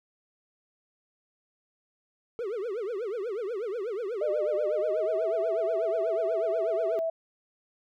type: tone with vibrato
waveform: triangle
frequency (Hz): 431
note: A4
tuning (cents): -36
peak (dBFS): -28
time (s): 2.39-6.99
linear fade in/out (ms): 0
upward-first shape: triangle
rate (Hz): 8.2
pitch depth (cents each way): 290
type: tone with pitch glide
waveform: sine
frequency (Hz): 604 to 654.9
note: D5 to E5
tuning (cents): +48 to -11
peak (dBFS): -26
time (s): 4.21-7.1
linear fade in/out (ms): 5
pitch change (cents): +141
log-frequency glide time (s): 4.66-5.31
effects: none